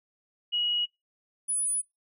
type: tone pair in turn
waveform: sine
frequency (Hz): 2904 / 9896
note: F#7 / D#9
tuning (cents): -33 / -10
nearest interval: octave + major sixth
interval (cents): 2123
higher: second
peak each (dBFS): -25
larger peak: neither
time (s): 0.52-0.86 / 1.48-1.82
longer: neither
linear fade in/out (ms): 20
effects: noise-tail reverb RT60 0.2 s tail -24 dB re dry